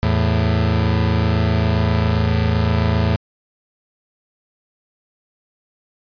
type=tone pair together; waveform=30% pulse; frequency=82.41 / 110 Hz; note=E2 / A2; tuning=0 / 0 cents; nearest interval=perfect fourth; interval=500 cents; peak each=-15 dBFS; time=0.03-3.16 s; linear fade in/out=0 ms; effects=resampled to 11025 Hz